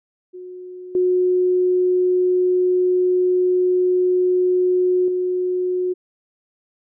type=tone with level steps; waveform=sine; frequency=364 Hz; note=F#4; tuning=28 cents flat; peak=-32 / -14 / -18 dBFS; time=0.33-5.94 s; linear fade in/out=20 ms; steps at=0.95 / 5.08 s; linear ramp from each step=2 ms; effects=none